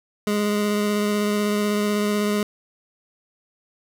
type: tone with vibrato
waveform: 25% pulse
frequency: 207.7 Hz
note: G#3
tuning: in tune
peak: -16 dBFS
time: 0.27-2.43 s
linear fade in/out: 2 ms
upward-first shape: sine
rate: 16 Hz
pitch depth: 12 cents each way
effects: none